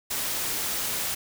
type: noise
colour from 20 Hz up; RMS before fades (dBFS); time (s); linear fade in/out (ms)
white; -29; 0.1-1.15; 10
effects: none